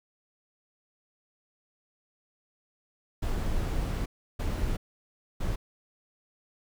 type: noise bursts at uneven times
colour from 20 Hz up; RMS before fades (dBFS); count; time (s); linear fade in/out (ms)
brown; -29; 3; 3.22-4.06 / 4.39-4.77 / 5.4-5.56; 10
effects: none